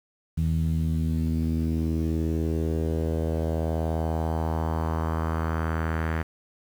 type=tone with low-pass filter sweep; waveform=sawtooth; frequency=80.5 Hz; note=E2; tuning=41 cents flat; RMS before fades=-26 dBFS; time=0.37-6.23 s; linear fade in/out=10 ms; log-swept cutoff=160 to 1800 Hz; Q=2.6; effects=8-bit